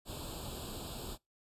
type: noise with comb filter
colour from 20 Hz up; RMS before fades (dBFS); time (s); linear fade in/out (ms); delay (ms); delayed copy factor
pink; -43; 0.05-1.18; 50; 0.25; +0.95
effects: noise-tail reverb RT60 0.2 s tail -25 dB re dry + resampled to 32000 Hz